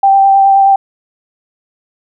sine tone with vibrato, 784 Hz, G5, in tune, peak -4 dBFS, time 0.03-0.76 s, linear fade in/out 5 ms, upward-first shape sine, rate 9.5 Hz, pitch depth 13 cents each way, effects none

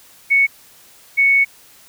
sine tone pair in turn, 2217 / 2217 Hz, C#7 / C#7, 0 / 0 cents, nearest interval unison, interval 0 cents, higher neither, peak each -10 dBFS, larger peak neither, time 0.3-0.47 / 1.17-1.45 s, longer second, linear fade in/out 20 ms, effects white hiss -47 dBFS RMS until 1.88 s

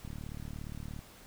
click train, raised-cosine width 5 ms, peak -30 dBFS, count 36, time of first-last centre 0.05-0.991 s, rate 37.2 Hz, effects pink hiss -55 dBFS RMS until 1.26 s

